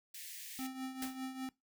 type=high-pass noise; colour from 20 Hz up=white; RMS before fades=-48 dBFS; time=0.14-0.67 s; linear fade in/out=5 ms; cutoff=1700 Hz; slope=96 dB/octave
type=tone with tremolo; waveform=square; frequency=261.6 Hz; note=C4; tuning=in tune; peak=-38 dBFS; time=0.59-1.49 s; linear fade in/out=0 ms; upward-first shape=triangle; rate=5 Hz; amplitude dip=70%
type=noise with exponential decay; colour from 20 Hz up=white; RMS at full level=-40 dBFS; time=1.02-1.23 s; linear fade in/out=2 ms; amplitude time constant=44 ms
effects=noise-tail reverb RT60 0.2 s tail -22 dB re dry